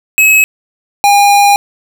square tone pair in turn, 2567 / 810.6 Hz, E7 / G#5, -47 / -42 cents, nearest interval octave + minor sixth, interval 1995 cents, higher first, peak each -5 dBFS, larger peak neither, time 0.18-0.44 / 1.04-1.56 s, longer second, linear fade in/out 0 ms, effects none

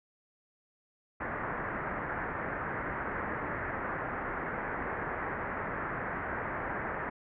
white low-pass noise, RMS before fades -36 dBFS, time 1.2-7.1 s, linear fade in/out 10 ms, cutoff 1900 Hz, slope 48 dB/octave, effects none

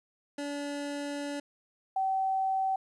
25% pulse / sine tone pair in turn, 287.2 / 766.7 Hz, D4 / G5, -39 / -39 cents, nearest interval octave + perfect fourth, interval 1700 cents, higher second, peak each -30 / -26 dBFS, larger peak second, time 0.38-1.4 / 1.96-2.76 s, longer first, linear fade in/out 5 ms, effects resampled to 24000 Hz + 11-bit

